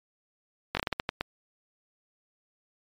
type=slowing click train; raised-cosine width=0.3 ms; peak=-11 dBFS; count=9; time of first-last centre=0.75-1.21 s; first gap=20 ms; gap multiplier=1.29; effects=MP3 96 kbps